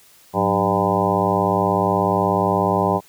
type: harmonic tone with a mistuned harmonic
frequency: 100 Hz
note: G2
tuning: 35 cents sharp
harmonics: 1 / 2 / 3 / 4 / 5 / 6 / 7 / 8 / 9 / 10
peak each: -27 / -23 / -28 / -24 / -27 / -24 / -27 / -23 / -25 / -24 dBFS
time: 0.33-3.01 s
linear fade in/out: 50 ms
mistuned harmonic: 2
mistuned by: -150 cents
effects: white hiss -51 dBFS RMS until 3.08 s